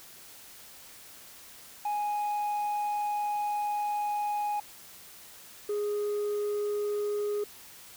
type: tone pair in turn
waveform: sine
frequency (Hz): 830.6 / 414.3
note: G#5 / G#4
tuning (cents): 0 / -4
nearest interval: octave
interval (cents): 1204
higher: first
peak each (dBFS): -25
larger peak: neither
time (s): 1.85-4.6 / 5.69-7.44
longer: first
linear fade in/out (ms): 5
effects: tanh soft clip ceiling -27 dBFS + white hiss -50 dBFS RMS until 7.96 s